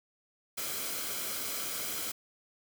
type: noise with comb filter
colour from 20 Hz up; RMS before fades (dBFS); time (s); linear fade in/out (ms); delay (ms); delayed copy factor
white; -36; 0.57-2.12; 10; 1.1; -0.5
effects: none